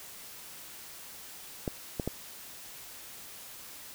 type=clicks; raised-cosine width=2 ms; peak=-17 dBFS; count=3; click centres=1.678 / 1.998 / 2.076 s; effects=white hiss -47 dBFS RMS until 3.94 s